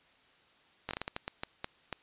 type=slowing click train; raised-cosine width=0.3 ms; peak=-19 dBFS; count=11; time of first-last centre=0.89-1.927 s; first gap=19 ms; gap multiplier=1.35; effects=white hiss -64 dBFS RMS until 2.02 s + resampled to 8000 Hz